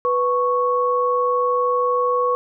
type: tone pair together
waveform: sine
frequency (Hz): 493.9 / 1106.8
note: B4 / C#6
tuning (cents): 0 / -3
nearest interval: octave + major second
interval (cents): 1397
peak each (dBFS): -19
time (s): 0.05-2.35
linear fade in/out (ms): 0
effects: none